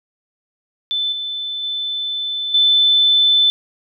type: tone with level steps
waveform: sine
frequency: 3520 Hz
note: A7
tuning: in tune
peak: -17 / -22 / -20 / -10 dBFS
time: 0.91-3.5 s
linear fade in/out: 0 ms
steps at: 1.12 / 1.63 / 2.54 s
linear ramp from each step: 5 ms
effects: none